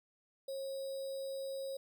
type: tone with sample-and-hold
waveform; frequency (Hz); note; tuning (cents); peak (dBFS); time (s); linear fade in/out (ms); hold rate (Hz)
sine; 540; C#5; -45; -38; 0.48-1.77; 5; 4410
effects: none